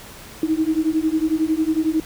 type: beating tone pair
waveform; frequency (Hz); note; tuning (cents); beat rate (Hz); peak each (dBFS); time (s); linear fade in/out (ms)
sine; 311.1 / 322.1; D#4 / E4; 0 / -40; 11; -20; 0.43-2; 2
effects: pink hiss -40 dBFS RMS until 2.05 s